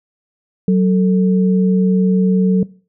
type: tone pair together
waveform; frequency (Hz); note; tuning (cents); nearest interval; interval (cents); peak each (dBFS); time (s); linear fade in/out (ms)
sine; 186.9 / 444.5; F#3 / A4; +18 / +18; octave + minor third; 1500; -10 / -19; 0.68-2.63; 2
effects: noise-tail reverb RT60 0.4 s tail -21 dB re dry